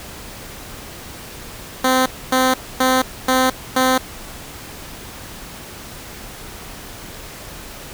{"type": "tone bursts", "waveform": "10% pulse", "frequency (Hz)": 258.4, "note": "C4", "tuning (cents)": -21, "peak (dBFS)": -5, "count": 5, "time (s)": [1.84, 3.98], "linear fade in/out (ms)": 5, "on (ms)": 220, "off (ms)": 260, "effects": ["pink hiss -35 dBFS RMS until 7.93 s"]}